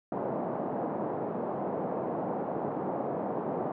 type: band-pass noise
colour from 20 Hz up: white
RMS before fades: -33 dBFS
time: 0.12-3.72 s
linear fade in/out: 2 ms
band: 150 to 790 Hz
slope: 24 dB/octave
effects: none